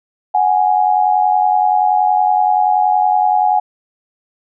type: tone pair together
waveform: sine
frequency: 740 / 830.6 Hz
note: F#5 / G#5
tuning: 0 / 0 cents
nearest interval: major second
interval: 200 cents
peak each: -13 dBFS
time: 0.34-3.6 s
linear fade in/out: 10 ms
effects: none